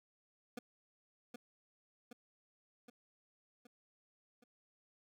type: tone with echo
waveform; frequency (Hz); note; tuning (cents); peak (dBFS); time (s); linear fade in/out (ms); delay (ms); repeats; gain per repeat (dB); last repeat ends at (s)
25% pulse; 242.8; B3; -29; -38; 0.57-0.59; 5; 770; 5; -4; 4.44
effects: none